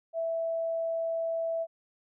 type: tone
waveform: sine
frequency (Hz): 659.3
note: E5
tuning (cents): 0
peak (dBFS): -28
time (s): 0.13-1.67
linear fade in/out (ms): 50
effects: none